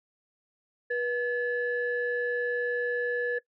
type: tone pair together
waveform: sine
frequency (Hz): 485.2 / 1719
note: B4 / A6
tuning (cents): -31 / -41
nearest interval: octave + minor seventh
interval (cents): 2190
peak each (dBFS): -28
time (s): 0.9-3.39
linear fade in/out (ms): 10
effects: noise-tail reverb RT60 0.1 s tail -20 dB re dry + tanh soft clip ceiling -19 dBFS